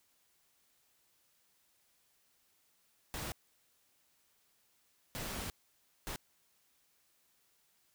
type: noise bursts at uneven times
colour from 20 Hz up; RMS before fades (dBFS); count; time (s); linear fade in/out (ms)
pink; -41; 3; 3.14-3.32 / 5.15-5.5 / 6.07-6.16; 0
effects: white hiss -73 dBFS RMS until 7.94 s